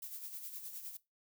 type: noise with tremolo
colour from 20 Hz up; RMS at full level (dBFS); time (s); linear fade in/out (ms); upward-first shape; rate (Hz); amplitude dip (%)
violet; -44; 0.02-0.97; 5; sine; 9.7; 55
effects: noise-tail reverb RT60 0.2 s tail -19 dB re dry